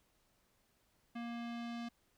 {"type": "tone with low-pass filter sweep", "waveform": "square", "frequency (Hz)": 235.2, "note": "A#3", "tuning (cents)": 16, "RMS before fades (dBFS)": -43, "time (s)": [1.15, 1.89], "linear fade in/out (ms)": 10, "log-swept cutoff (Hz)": [2700, 4400], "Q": 1.3, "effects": ["pink hiss -75 dBFS RMS until 2.17 s"]}